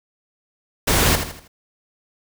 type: noise with echo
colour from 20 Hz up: pink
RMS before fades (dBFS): -17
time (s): 0.87-1.16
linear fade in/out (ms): 10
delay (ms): 80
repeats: 4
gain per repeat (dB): -8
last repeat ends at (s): 1.48
effects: none